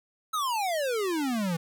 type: exponential sweep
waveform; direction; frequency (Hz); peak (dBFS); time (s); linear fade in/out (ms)
square; down; 1318.5 to 160.3; -27; 0.33-1.57; 10
effects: 11-bit